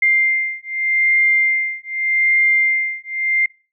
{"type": "beating tone pair", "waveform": "sine", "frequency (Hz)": [2100, 2100.83], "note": ["C7", "C7"], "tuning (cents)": [6, 6], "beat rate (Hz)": 0.83, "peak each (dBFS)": -17, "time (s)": [0.02, 3.46], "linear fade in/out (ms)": 5, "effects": ["noise-tail reverb RT60 0.4 s tail -26 dB re dry"]}